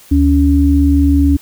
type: tone pair together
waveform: sine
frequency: 74.4 / 281.3 Hz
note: D2 / C#4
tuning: +23 / +26 cents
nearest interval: octave + major seventh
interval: 2303 cents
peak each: -10 dBFS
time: 0.11-1.37 s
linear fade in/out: 10 ms
effects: white hiss -42 dBFS RMS until 1.41 s